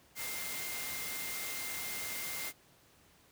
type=tone in noise; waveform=sine; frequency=2100 Hz; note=C7; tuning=6 cents sharp; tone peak=-44 dBFS; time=0.15-2.53 s; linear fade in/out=50 ms; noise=white; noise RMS=-40 dBFS; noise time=0.15-2.53 s; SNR=-7 dB; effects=pink hiss -64 dBFS RMS until 3.31 s + high-pass 60 Hz 12 dB/octave

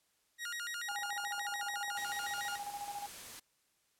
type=tone with vibrato; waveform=sawtooth; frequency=1638 Hz; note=G#6; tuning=24 cents flat; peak=-35 dBFS; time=0.38-2.59 s; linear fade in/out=50 ms; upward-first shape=square; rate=6.9 Hz; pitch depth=250 cents each way
type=tone with tremolo; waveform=sine; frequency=816 Hz; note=G#5; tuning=31 cents flat; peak=-38 dBFS; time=0.88-3.07 s; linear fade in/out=10 ms; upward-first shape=square; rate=14 Hz; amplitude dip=60%
type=noise; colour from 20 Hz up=white; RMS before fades=-48 dBFS; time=1.96-3.4 s; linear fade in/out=10 ms
effects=white hiss -75 dBFS RMS until 3.99 s + low-pass 12000 Hz 12 dB/octave

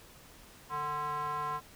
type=tone with band-pass filter; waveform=square; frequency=149 Hz; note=D3; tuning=25 cents sharp; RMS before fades=-35 dBFS; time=0.69-1.61 s; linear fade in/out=50 ms; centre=1100 Hz; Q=5.6; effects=pink hiss -55 dBFS RMS until 1.75 s

